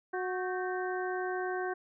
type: harmonic tone with a mistuned harmonic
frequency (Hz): 367.3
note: F#4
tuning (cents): -13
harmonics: 1 / 2 / 3 / 4 / 5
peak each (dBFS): -34 / -37 / -43 / -39 / -46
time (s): 0.13-1.74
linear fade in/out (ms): 10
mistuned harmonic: 4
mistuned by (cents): +90
effects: none